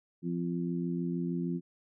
harmonic tone, 86.5 Hz, F2, 16 cents flat, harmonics 2 / 3 / 4, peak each -32 / -36 / -38 dBFS, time 0.22-1.61 s, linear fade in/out 50 ms, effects none

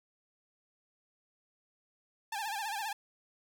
sawtooth tone with vibrato, 845 Hz, G#5, 30 cents sharp, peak -31 dBFS, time 2.32-2.93 s, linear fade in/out 5 ms, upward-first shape sine, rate 15 Hz, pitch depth 120 cents each way, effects none

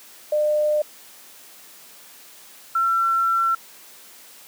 sine tone pair in turn, 602 / 1351.4 Hz, D5 / E6, +43 / +43 cents, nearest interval octave + major second, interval 1400 cents, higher second, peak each -17 dBFS, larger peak neither, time 0.32-0.82 / 2.75-3.55 s, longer second, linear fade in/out 5 ms, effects white hiss -46 dBFS RMS until 4.47 s + high-pass 200 Hz 12 dB/octave

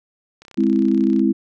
click train, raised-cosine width 0.2 ms, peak -25 dBFS, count 26, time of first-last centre 0.42-1.194 s, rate 32.3 Hz
sine chord, Ab augmented, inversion none, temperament equal, 207.7 / 261.6 / 329.6 Hz, Ab3 / C4 / E4, 0 / 0 / 0 cents, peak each -18 dBFS, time 0.57-1.33 s, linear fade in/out 20 ms
effects none

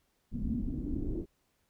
brown noise with low-pass filter sweep, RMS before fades -34 dBFS, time 0.31-1.26 s, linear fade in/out 50 ms, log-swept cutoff 210 to 350 Hz, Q 7.5, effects pink hiss -75 dBFS RMS until 1.69 s

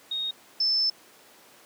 sine tone pair in turn, 3729 / 5274 Hz, A#7 / E8, 0 / 0 cents, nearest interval tritone, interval 600 cents, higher second, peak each -27 / -21 dBFS, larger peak second, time 0.11-0.31 / 0.6-0.9 s, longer second, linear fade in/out 5 ms, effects pink hiss -53 dBFS RMS until 1.65 s + high-pass 300 Hz 12 dB/octave

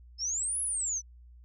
sine exponential two-way sweep, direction up then down, 5150 to 10870 to 5870 Hz, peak -29 dBFS, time 0.18-1.02 s, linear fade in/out 50 ms, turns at 0.61 s, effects added 60 Hz sine -50 dBFS peak until 1.44 s

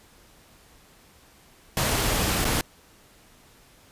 pink noise with dropouts, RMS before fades -24 dBFS, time 1.77-2.61 s, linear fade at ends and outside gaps 1 ms, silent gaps 2.445-2.451 s, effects pink hiss -55 dBFS RMS until 3.91 s + resampled to 32000 Hz

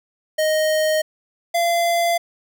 square tone pair in turn, 622.3 / 685 Hz, D#5 / F5, 0 / -34 cents, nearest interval major second, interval 166 cents, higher second, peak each -17 dBFS, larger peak neither, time 0.38-1.02 / 1.54-2.18 s, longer neither, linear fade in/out 10 ms, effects none

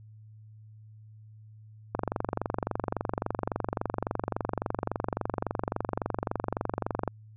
click train, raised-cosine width 1 ms, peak -14 dBFS, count 122, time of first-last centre 1.95-7.077 s, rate 23.6 Hz, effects added 108 Hz sine -48 dBFS peak until 7.36 s

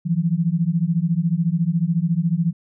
sine beating tone pair, 161.4 / 175.4 Hz, E3 / F3, -36 / +8 cents, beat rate 14 Hz, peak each -20 dBFS, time 0.05-2.53 s, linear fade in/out 20 ms, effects none

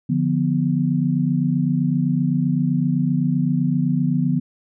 sine chord, B diminished, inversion first, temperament equal, 146.83 / 174.61 / 246.9 Hz, D3 / F3 / B3, 0 / 0 / 0 cents, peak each -21 dBFS, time 0.09-4.4 s, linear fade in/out 10 ms, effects none

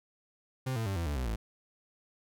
40% pulse tone with pitch steps, 130.2 / 112.69 / 97.54 / 84.42 / 73.07 / 63.25 / 54.74 Hz, C3 / A2 / G2 / E2 / D2 / B1 / A1, -8 / +42 / -8 / +42 / -8 / +42 / -8 cents, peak -30 dBFS, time 0.66-1.36 s, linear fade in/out 10 ms, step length 100 ms, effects none

